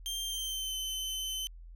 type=tone with pitch glide; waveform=sawtooth; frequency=3171 to 3059 Hz; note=G7 to G7; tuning=+19 to -43 cents; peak=-31 dBFS; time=0.06-1.47 s; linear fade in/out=0 ms; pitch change=-62 cents; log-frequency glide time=0.26-0.75 s; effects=added 42 Hz sine -46 dBFS peak until 1.75 s